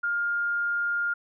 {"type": "tone", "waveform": "sine", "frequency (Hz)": 1410, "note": "F6", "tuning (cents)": 16, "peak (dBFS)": -24, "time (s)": [0.03, 1.14], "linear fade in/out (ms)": 10, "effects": []}